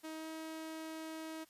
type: tone with pitch glide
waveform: sawtooth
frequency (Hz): 316.3 to 318.7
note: D#4 to D#4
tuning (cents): +29 to +42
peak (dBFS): -39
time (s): 0.03-1.45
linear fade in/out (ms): 20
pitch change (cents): +13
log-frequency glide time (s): 0.16-0.28
effects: white hiss -67 dBFS RMS until 1.49 s + resampled to 32000 Hz